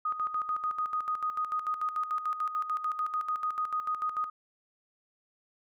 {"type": "tone with tremolo", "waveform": "sine", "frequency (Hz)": 1244.5, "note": "D#6", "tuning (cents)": 0, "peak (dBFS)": -27, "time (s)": [0.05, 4.3], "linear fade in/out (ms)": 5, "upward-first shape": "square", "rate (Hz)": 6.8, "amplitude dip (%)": 65, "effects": []}